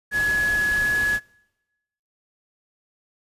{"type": "tone in noise", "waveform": "sine", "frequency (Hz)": 1691, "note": "G#6", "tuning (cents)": 31, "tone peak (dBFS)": -19, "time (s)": [0.11, 1.2], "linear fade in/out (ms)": 50, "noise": "pink", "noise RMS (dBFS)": -33, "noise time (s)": [0.11, 1.2], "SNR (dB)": 11, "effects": ["noise-tail reverb RT60 1.0 s tail -25 dB re dry", "resampled to 32000 Hz"]}